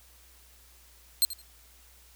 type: tone with echo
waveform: 15% pulse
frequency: 4177 Hz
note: C8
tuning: 4 cents flat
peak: -13 dBFS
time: 1.22-1.25 s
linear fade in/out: 0 ms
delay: 83 ms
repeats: 2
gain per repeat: -15 dB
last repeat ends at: 1.416 s
effects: added 60 Hz sine -58 dBFS peak until 2.15 s + white hiss -58 dBFS RMS until 2.15 s